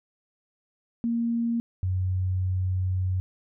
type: tone pair in turn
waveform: sine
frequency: 233.1 / 92.67 Hz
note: A#3 / F#2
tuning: 0 / +3 cents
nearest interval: octave + major third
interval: 1597 cents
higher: first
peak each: -23 dBFS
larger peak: neither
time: 1.04-1.6 / 1.83-3.2 s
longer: second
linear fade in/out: 0 ms
effects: none